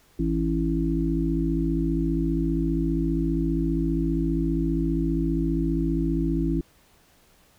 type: harmonic tone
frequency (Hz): 55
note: A1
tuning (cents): 0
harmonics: 1 / 3 / 5 / 6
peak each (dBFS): -27 / -27 / -27 / -27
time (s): 0.19-6.61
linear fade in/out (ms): 5
effects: pink hiss -59 dBFS RMS until 7.58 s